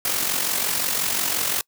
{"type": "noise with amplitude modulation", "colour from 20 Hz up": "white", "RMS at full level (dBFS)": -21, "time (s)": [0.05, 1.61], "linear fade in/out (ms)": 2, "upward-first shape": "sine", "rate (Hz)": 45.7, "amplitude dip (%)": 55, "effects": ["noise-tail reverb RT60 0.1 s tail -26 dB re dry", "high-pass 100 Hz 12 dB/octave"]}